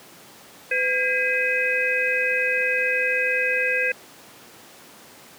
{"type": "harmonic tone with a mistuned harmonic", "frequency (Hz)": 506, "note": "B4", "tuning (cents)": 42, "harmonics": [1, 3, 4, 5], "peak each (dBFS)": [-27, -24, -28, -23], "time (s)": [0.71, 3.92], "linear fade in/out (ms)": 5, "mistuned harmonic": 3, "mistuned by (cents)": 110, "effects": ["pink hiss -46 dBFS RMS until 5.38 s", "high-pass 200 Hz 12 dB/octave"]}